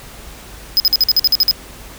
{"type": "tone bursts", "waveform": "square", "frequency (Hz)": 5050, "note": "D#8", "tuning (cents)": 25, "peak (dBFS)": -9, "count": 10, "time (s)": [0.77, 1.511], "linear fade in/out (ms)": 0, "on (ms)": 30, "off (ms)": 49, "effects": ["added 50 Hz sine -39 dBFS peak until 1.98 s", "pink hiss -37 dBFS RMS until 1.98 s"]}